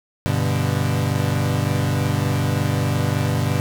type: chord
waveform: 35% pulse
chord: G major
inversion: none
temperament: equal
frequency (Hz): 98 / 123.47 / 146.83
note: G2 / B2 / D3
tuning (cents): 0 / 0 / 0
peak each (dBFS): -21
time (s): 0.26-3.6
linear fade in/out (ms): 0
effects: none